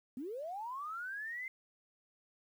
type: linear sweep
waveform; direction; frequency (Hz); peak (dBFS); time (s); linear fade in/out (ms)
sine; up; 233.1 to 2096; -39; 0.17-1.48; 2
effects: 11-bit